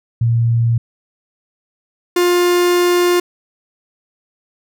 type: tone pair in turn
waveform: sine / 45% pulse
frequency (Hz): 116.54 / 353.5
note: A#2 / F4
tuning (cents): 0 / +21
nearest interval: octave + perfect fifth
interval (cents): 1921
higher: second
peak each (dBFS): -11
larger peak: neither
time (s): 0.21-0.78 / 2.16-3.2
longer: second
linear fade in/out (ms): 5
effects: none